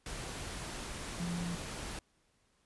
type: tone in noise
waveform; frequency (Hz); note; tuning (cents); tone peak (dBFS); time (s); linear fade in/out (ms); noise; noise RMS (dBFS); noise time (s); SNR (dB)
sine; 173; F3; -16; -35; 1.2-1.55; 2; pink; -42; 0.06-1.99; +4
effects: pink hiss -73 dBFS RMS until 2.65 s + resampled to 24000 Hz